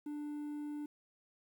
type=tone; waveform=triangle; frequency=295.5 Hz; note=D4; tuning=11 cents sharp; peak=-37 dBFS; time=0.06-0.86 s; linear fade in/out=5 ms; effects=11-bit